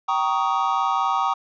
triangle chord, Eb dominant seventh, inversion first, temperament just, 777.8 / 933.4 / 1120.1 / 1244.5 Hz, G5 / Bb5 / Db6 / Eb6, -14 / +2 / +18 / 0 cents, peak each -23 dBFS, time 0.08-1.34 s, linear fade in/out 10 ms, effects resampled to 16000 Hz

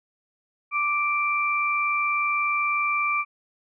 sine tone pair together, 1174.5 / 2349 Hz, D6 / D7, 0 / 0 cents, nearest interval octave, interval 1200 cents, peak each -24 dBFS, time 0.71-3.25 s, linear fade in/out 50 ms, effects none

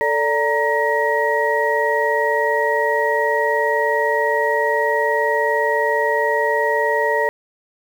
sine tone cluster, 442.6 / 582 / 931 / 1900 Hz, A4 / D5 / A#5 / A#6, +10 / -16 / -2 / +33 cents, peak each -21 dBFS, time 0.01-7.29 s, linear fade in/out 0 ms, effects 7-bit

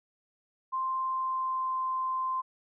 sine tone with pitch glide, 1047 to 1040.4 Hz, C6 to C6, +1 to -10 cents, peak -28 dBFS, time 0.72-2.42 s, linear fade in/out 20 ms, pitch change -11 cents, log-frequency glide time 1-1.75 s, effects none

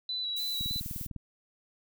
sine tone with vibrato, 3951 Hz, B7, in tune, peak -31 dBFS, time 0.09-0.8 s, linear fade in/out 2 ms, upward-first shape square, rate 3.3 Hz, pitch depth 19 cents each way
violet noise, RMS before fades -40 dBFS, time 0.36-1.07 s, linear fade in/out 10 ms
click train, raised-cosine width 5 ms, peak -27 dBFS, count 12, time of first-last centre 0.61-1.163 s, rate 19.9 Hz
effects none

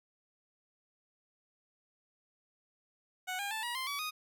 15% pulse tone with pitch steps, 739 / 805.9 / 878.8 / 958.4 / 1045.1 / 1139.7 / 1242.8 Hz, F#5 / G5 / A5 / A#5 / C6 / C#6 / D#6, -2 / +48 / -2 / +48 / -2 / +48 / -2 cents, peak -29 dBFS, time 3.27-4.11 s, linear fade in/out 20 ms, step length 120 ms, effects none

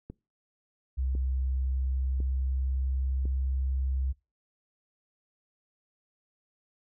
click train, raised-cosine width 3 ms, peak -27 dBFS, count 4, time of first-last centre 0.1-3.255 s, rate 0.951 Hz
sine tone with pitch glide, 65.1 to 65.97 Hz, C2 to C2, -8 to +15 cents, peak -26 dBFS, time 0.97-4.13 s, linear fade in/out 20 ms, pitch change +23 cents, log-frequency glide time 1.25-3.58 s
effects noise-tail reverb RT60 0.3 s tail -25 dB re dry

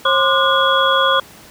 sine tone cluster, 538 / 1042 / 1193 / 1449 / 3342 Hz, C5 / C6 / D6 / F#6 / G#7, +48 / -7 / +27 / -37 / +10 cents, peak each -18 dBFS, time 0.05-1.2 s, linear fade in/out 5 ms, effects pink hiss -41 dBFS RMS until 1.5 s + high-pass 80 Hz 12 dB/octave

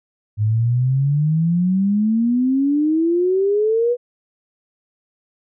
sine exponential sweep, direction up, 103.83 to 493.9 Hz, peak -14 dBFS, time 0.37-3.97 s, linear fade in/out 50 ms, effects none

